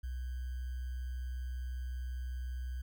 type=tone with sample-and-hold; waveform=sine; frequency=62.7 Hz; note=B1; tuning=27 cents sharp; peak=-36 dBFS; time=0.03-2.82 s; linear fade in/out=10 ms; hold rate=1575 Hz; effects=none